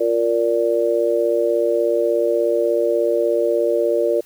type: harmonic tone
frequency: 116.54 Hz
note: A#2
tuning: in tune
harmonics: 3 / 4 / 5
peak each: -21 / -19 / -19 dBFS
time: 0-4.21 s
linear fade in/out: 10 ms
effects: white hiss -50 dBFS RMS until 4.25 s